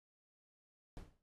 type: noise with exponential decay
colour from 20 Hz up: brown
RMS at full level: -45 dBFS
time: 0.97-1.22 s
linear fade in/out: 0 ms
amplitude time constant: 53 ms
effects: AAC 32 kbps